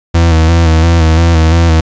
40% pulse tone with vibrato, 82.1 Hz, E2, 6 cents flat, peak -4 dBFS, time 0.14-1.81 s, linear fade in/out 10 ms, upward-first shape square, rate 2.9 Hz, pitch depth 39 cents each way, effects resampled to 16000 Hz + 7-bit

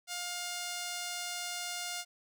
5% pulse tone, 708 Hz, F5, 23 cents sharp, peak -25 dBFS, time 0.07-2.05 s, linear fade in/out 50 ms, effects none

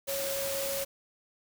sine tone in noise, 551 Hz, C#5, 11 cents flat, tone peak -33 dBFS, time 0.07-0.85 s, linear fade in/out 20 ms, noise white, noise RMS -35 dBFS, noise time 0.07-0.85 s, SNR -1 dB, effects none

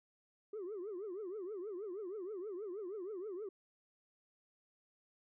sine tone with vibrato, 392 Hz, G4, in tune, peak -39 dBFS, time 0.53-3.49 s, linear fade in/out 5 ms, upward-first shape triangle, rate 6.3 Hz, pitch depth 250 cents each way, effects tanh soft clip ceiling -39 dBFS

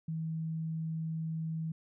sine tone, 160.9 Hz, E3, 42 cents flat, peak -33 dBFS, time 0.08-1.72 s, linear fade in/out 5 ms, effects none

